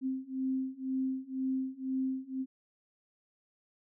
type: beating tone pair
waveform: sine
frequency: 261.6 / 263.6 Hz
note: C4 / C4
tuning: 0 / +13 cents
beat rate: 2 Hz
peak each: -35 / -34 dBFS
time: 0.01-2.46 s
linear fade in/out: 50 ms
effects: none